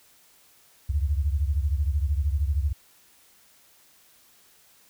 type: beating tone pair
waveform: sine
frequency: 69.3 / 82.3 Hz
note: C#2 / E2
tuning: 0 / -2 cents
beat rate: 13 Hz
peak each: -23 / -27 dBFS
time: 0.89-2.73 s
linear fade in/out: 10 ms
effects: white hiss -58 dBFS RMS until 4.89 s